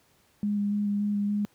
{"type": "tone with vibrato", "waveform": "sine", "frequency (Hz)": 205, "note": "G#3", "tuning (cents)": -22, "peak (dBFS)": -24, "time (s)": [0.43, 1.45], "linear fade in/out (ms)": 0, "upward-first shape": "square", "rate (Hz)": 3.5, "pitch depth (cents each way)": 12, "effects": ["pink hiss -64 dBFS RMS until 1.54 s", "high-pass 80 Hz 12 dB/octave"]}